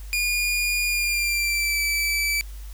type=tone with pitch glide; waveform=sawtooth; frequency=2432 to 2314 Hz; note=D#7 to D7; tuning=-40 to -26 cents; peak=-18 dBFS; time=0.13-2.41 s; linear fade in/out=0 ms; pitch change=-86 cents; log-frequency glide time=0.86-1.8 s; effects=added 50 Hz sine -34 dBFS peak until 2.73 s + white hiss -50 dBFS RMS until 2.73 s